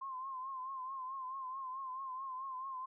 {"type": "tone with vibrato", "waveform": "sine", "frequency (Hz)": 1051, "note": "C6", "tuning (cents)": 7, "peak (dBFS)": -40, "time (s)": [0.01, 2.86], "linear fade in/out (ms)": 10, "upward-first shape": "triangle", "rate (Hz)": 4.6, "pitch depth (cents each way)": 73, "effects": []}